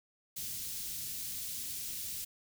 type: band-stop noise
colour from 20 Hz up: white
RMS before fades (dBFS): -40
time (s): 0.36-2.25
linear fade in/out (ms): 10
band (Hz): 200 to 3700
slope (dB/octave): 12
effects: none